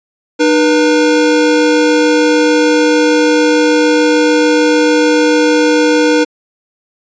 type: tone pair together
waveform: square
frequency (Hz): 304.1 / 484.6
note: D#4 / B4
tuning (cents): -40 / -33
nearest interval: minor sixth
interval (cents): 807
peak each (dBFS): -11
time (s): 0.39-6.25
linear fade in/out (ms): 20
effects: resampled to 16000 Hz